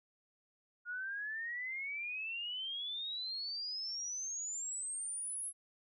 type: exponential sweep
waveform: sine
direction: up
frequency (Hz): 1425 to 11000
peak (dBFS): -38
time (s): 0.85-5.53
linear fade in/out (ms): 50
effects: none